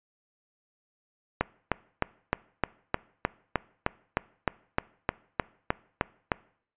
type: click train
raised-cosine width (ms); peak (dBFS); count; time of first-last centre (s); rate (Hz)
0.5; -8; 17; 1.41-6.318; 3.26
effects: noise-tail reverb RT60 0.6 s tail -22 dB re dry + resampled to 8000 Hz